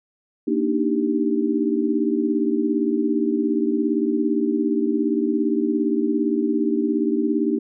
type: chord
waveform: sine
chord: Eb major seventh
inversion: second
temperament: equal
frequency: 233.1 / 293.7 / 311.1 / 392 Hz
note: Bb3 / D4 / Eb4 / G4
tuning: 0 / 0 / 0 / 0 cents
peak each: -24 / -23 / -23 / -25 dBFS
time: 0.47-7.59 s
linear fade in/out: 10 ms
effects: none